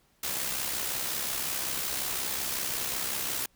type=noise with amplitude modulation; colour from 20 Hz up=white; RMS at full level=-30 dBFS; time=0.23-3.46 s; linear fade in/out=5 ms; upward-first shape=sine; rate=65.5 Hz; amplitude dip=45%; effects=pink hiss -67 dBFS RMS until 3.55 s